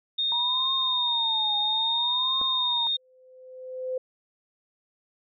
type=tone; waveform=sine; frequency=3681 Hz; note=A#7; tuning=23 cents flat; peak=-23 dBFS; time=0.18-2.97 s; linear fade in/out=10 ms
type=tone with vibrato; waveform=sine; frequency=941 Hz; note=A#5; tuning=16 cents sharp; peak=-30 dBFS; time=0.32-2.87 s; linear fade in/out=0 ms; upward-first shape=triangle; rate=0.6 Hz; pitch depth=220 cents each way
type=clicks; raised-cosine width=1 ms; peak=-24 / -31 dBFS; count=2; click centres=2.414 / 2.418 s
type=tone with exponential growth; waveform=sine; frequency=513 Hz; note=C5; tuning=34 cents flat; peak=-25 dBFS; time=2.87-3.98 s; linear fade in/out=5 ms; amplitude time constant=240 ms
effects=none